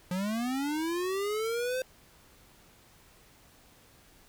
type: linear sweep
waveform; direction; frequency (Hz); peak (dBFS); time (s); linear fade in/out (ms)
square; up; 176.1 to 522; -30; 0.11-1.82; 2
effects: pink hiss -59 dBFS RMS until 4.28 s